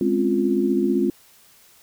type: chord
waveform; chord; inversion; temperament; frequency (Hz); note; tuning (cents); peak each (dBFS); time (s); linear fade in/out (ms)
sine; Db major seventh; second; equal; 207.7 / 261.6 / 277.2 / 349.2; Ab3 / C4 / Db4 / F4; 0 / 0 / 0 / 0; -23 / -23 / -26 / -21; 0.01-1.1; 2
effects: white hiss -53 dBFS RMS until 1.82 s